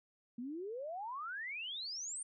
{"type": "exponential sweep", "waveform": "sine", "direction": "up", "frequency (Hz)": [229.5, 9190], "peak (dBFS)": -40, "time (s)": [0.38, 2.23], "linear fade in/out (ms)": 5, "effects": []}